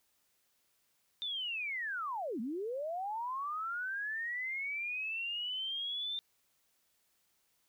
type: linear two-way sweep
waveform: sine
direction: down then up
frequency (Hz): 3603 to 207.7 to 3603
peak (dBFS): -35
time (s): 1.22-6.19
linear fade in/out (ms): 0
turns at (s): 2.4
effects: white hiss -75 dBFS RMS until 7.68 s